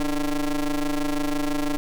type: ring-modulated tone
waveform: 45% pulse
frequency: 151 Hz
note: D3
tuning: 48 cents sharp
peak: -19 dBFS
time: 0-1.77 s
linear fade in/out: 0 ms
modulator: 138 Hz
effects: none